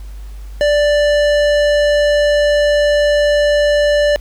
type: tone with tanh clipping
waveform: sine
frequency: 587.3 Hz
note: D5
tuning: in tune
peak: -12 dBFS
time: 0.61-4.16 s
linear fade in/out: 0 ms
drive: 17 dB
effects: added 50 Hz sine -27 dBFS peak until 4.2 s + pink hiss -47 dBFS RMS until 4.2 s